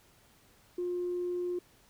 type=tone; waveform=sine; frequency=355.3 Hz; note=F4; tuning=30 cents sharp; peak=-30 dBFS; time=0.78-1.59 s; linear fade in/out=5 ms; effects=tanh soft clip ceiling -26 dBFS + pink hiss -63 dBFS RMS until 1.89 s